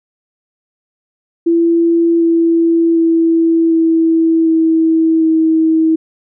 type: tone with pitch steps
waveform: sine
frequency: 335.9 / 332.8 / 329.7 / 326.7 / 323.7 / 320.7 Hz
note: E4 / E4 / E4 / E4 / E4 / E4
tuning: +33 / +17 / 0 / -15 / -31 / -48 cents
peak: -8 dBFS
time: 1.46-5.96 s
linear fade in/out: 10 ms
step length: 750 ms
effects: none